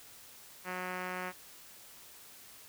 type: tone with low-pass filter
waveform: 5% pulse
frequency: 182.6 Hz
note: F#3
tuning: 23 cents flat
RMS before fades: -39 dBFS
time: 0.64-1.33 s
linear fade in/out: 50 ms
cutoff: 2500 Hz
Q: 1.1
effects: white hiss -54 dBFS RMS until 2.68 s